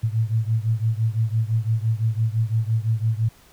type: beating tone pair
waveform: sine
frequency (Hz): 109.7 / 115.6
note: A2 / A#2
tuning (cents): -5 / -14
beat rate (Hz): 5.9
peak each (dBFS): -21 / -23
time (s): 0.03-3.29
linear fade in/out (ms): 10
effects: pink hiss -53 dBFS RMS until 3.52 s